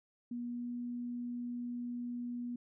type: tone with pitch glide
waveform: sine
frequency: 240.6 to 242.1 Hz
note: B3 to B3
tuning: -45 to -34 cents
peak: -37 dBFS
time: 0.31-2.56 s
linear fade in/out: 5 ms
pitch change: +11 cents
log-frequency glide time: 0.46-0.71 s
effects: none